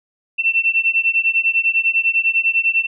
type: beating tone pair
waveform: sine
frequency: 2686 / 2696 Hz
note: E7 / E7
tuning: +32 / +38 cents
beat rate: 10 Hz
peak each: -17 dBFS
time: 0.38-2.87 s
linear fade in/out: 20 ms
effects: none